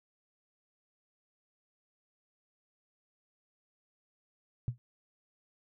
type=tone with exponential decay; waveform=sine; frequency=121 Hz; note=B2; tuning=35 cents flat; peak=-25 dBFS; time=4.68-4.78 s; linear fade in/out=0 ms; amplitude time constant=20 ms; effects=none